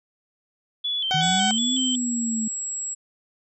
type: tone with vibrato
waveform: sine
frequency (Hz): 3268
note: G#7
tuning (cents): -29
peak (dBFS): -23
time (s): 0.84-1.96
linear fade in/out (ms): 10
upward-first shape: square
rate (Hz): 2.7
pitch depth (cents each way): 79
type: harmonic tone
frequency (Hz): 751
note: F#5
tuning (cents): +26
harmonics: 1 / 2 / 3 / 4 / 5 / 6 / 7 / 8 / 9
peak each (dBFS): -23 / -29 / -33 / -35 / -37 / -39 / -40 / -41 / -42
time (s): 1.11-1.51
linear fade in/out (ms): 0
type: linear two-way sweep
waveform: sine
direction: up then down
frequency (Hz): 150.6 to 260.9 to 218.5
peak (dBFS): -24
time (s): 1.14-2.48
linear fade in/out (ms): 5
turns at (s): 1.76
type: tone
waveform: sine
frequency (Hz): 7690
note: B8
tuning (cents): -47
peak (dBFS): -27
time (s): 1.22-2.95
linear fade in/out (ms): 20
effects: none

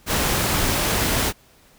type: noise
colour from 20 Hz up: pink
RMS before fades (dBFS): -21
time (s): 0.06-1.33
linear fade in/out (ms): 50
effects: pink hiss -54 dBFS RMS until 1.78 s

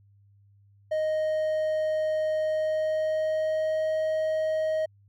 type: tone with pitch glide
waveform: triangle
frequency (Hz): 622.3 to 628.4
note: D#5 to D#5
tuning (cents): 0 to +17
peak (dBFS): -22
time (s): 0.91-4.86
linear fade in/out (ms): 10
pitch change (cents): +17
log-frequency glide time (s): 2.38-3.93
effects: added 100 Hz sine -56 dBFS peak until 5.08 s

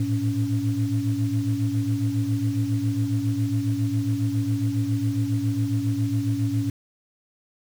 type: tone cluster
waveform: sine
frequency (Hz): 107.4 / 114.7 / 280.7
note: A2 / A#2 / C#4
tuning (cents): -41 / -28 / +22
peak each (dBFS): -25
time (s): 0-6.7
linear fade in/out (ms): 5
effects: tanh soft clip ceiling -12 dBFS + 7-bit

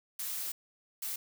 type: noise bursts at uneven times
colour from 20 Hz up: blue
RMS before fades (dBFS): -37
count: 2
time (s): 0.19-0.52 / 1.02-1.16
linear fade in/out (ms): 5
effects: none

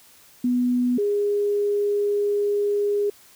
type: tone pair in turn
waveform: sine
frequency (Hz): 246.9 / 409.8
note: B3 / G#4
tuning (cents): 0 / -23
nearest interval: major sixth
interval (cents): 877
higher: second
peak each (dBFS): -18 / -19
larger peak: first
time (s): 0.44-0.98 / 0.98-3.1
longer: second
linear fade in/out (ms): 5
effects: white hiss -52 dBFS RMS until 3.35 s

